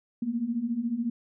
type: beating tone pair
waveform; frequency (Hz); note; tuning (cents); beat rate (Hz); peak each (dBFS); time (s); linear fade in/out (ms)
sine; 224.9 / 238.9; A3 / A#3; +38 / +43; 14; -32 / -28; 0.22-1.1; 5
effects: none